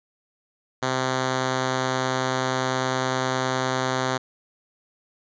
5% pulse tone, 129.9 Hz, C3, 12 cents flat, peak -11 dBFS, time 0.82-4.18 s, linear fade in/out 10 ms, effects resampled to 16000 Hz

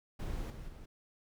brown noise with level steps, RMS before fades -38 / -45 / -49 dBFS, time 0.19-0.86 s, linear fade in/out 10 ms, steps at 0.5 / 0.68 s, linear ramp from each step 5 ms, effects none

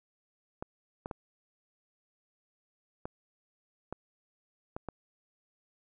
clicks, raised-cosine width 1 ms, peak -23 dBFS, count 7, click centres 0.625 / 1.059 / 1.112 / 3.055 / 3.926 / 4.765 / 4.887 s, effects none

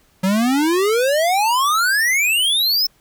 square exponential sweep, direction up, 182.8 to 5370 Hz, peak -15 dBFS, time 0.23-2.87 s, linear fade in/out 10 ms, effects pink hiss -57 dBFS RMS until 3 s

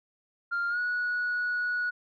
sine tone with pitch glide, 1396.9 to 1463 Hz, F6 to F#6, 0 to -20 cents, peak -25 dBFS, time 0.51-1.91 s, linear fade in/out 20 ms, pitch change +80 cents, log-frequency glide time 0.69-0.79 s, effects tanh soft clip ceiling -24 dBFS

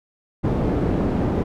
white low-pass noise, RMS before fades -21 dBFS, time 0.43-1.44 s, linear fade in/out 20 ms, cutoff 340 Hz, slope 12 dB/octave, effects none

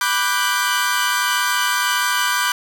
sawtooth chord, G major seventh, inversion first, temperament equal with one note detuned, 987.8 / 1174.7 / 1480 / 1581.6 Hz, B5 / D6 / F#6 / G6, 0 / 0 / 0 / +15 cents, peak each -19 dBFS, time 0.01-2.52 s, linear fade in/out 2 ms, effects none

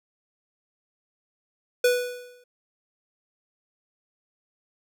square tone with exponential decay, 492.4 Hz, B4, 5 cents flat, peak -16 dBFS, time 1.84-2.44 s, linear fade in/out 5 ms, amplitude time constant 130 ms, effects none

